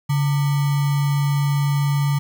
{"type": "tone with sample-and-hold", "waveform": "sine", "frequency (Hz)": 142.3, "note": "C#3", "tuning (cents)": 46, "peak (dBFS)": -16, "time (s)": [0.09, 2.19], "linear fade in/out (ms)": 10, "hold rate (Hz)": 1050, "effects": []}